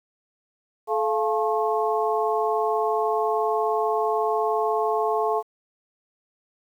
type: harmonic tone with a mistuned harmonic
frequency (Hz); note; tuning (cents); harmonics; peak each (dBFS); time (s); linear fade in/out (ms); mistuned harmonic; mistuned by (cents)
216.4; A3; -29; 2 / 3 / 4 / 5; -24 / -26 / -27 / -28; 0.87-5.43; 50; 3; +110
effects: 9-bit